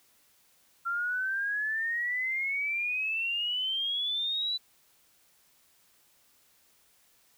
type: exponential sweep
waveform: sine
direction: up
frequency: 1366 to 3994 Hz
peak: -28 dBFS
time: 0.85-4.58 s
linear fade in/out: 20 ms
effects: white hiss -65 dBFS RMS until 7.37 s